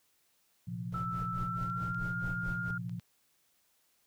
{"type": "chord", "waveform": "sine", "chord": "Bb suspended second", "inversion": "none", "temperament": "just", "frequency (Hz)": [116.54, 131.11, 174.81], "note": ["Bb2", "C3", "F3"], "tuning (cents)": [0, 4, 2], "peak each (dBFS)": [-40, -44, -39], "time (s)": [0.67, 3], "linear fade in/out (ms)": 10}
{"type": "noise with tremolo", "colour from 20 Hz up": "brown", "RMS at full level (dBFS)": -41, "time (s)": [0.92, 2.71], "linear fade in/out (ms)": 2, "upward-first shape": "sine", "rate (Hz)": 4.6, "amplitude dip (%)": 95}
{"type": "tone with pitch glide", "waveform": "sine", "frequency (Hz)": [1322, 1408.7], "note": ["E6", "F6"], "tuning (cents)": [5, 15], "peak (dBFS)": -35, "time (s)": [0.94, 2.78], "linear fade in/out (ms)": 5, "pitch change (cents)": 110, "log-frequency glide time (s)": [1.39, 2.11]}
{"type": "clicks", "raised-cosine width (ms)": 0.2, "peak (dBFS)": -39, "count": 5, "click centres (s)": [1.631, 1.7, 1.946, 2.895, 2.997]}
{"effects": ["white hiss -72 dBFS RMS until 4.06 s"]}